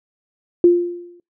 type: tone with exponential decay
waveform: sine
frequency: 349.2 Hz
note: F4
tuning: in tune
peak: -5 dBFS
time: 0.64-1.2 s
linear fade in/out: 2 ms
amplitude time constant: 120 ms
effects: noise-tail reverb RT60 0.2 s tail -25 dB re dry